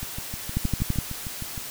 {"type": "two click trains", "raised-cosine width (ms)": 5, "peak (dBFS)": [-21, -11], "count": [11, 6], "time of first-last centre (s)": [[0.03, 1.578], [0.57, 0.987]], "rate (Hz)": [6.46, 12], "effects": ["white hiss -36 dBFS RMS until 1.7 s"]}